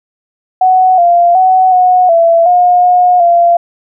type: tone with pitch steps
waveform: sine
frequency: 744 / 694 / 748 / 731 / 670 / 716 / 720 / 689 Hz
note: F#5 / F5 / F#5 / F#5 / E5 / F5 / F#5 / F5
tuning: +9 / -11 / +19 / -21 / +28 / +43 / -47 / -24 cents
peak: -4 dBFS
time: 0.61-3.57 s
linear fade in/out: 5 ms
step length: 370 ms
effects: none